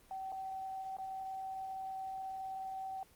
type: tone with dropouts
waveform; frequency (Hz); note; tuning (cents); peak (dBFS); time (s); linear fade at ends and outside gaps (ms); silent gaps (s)
sine; 766; G5; -40; -39; 0.11-3.03; 1; 0.32-0.324 / 0.968-0.985
effects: pink hiss -64 dBFS RMS until 3.15 s + Opus 24 kbps